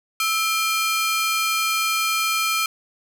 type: ring-modulated tone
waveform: sawtooth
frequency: 1852 Hz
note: A#6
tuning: 12 cents flat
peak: -13 dBFS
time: 0.2-2.66 s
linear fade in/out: 2 ms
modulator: 541 Hz
effects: none